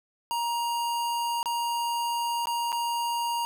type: tone with dropouts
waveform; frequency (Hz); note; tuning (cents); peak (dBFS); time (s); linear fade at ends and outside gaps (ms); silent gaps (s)
square; 942; A#5; +18; -27; 0.31-3.45; 0; 1.429-1.458 / 2.456-2.471 / 2.72-2.727
effects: none